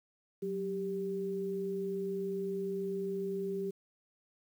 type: tone pair together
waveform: sine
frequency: 185.54 / 392.7 Hz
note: F#3 / G4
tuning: +5 / +3 cents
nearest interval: octave + minor second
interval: 1298 cents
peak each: -39 / -34 dBFS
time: 0.42-3.71 s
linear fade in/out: 10 ms
effects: 10-bit